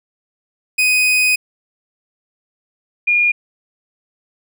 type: tone pair in turn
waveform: 40% pulse / sine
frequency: 2500 / 2426 Hz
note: D#7 / D#7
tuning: +8 / -44 cents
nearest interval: minor second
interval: 52 cents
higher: first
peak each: -11 dBFS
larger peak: neither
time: 0.78-1.36 / 3.07-3.32 s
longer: first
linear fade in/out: 10 ms
effects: none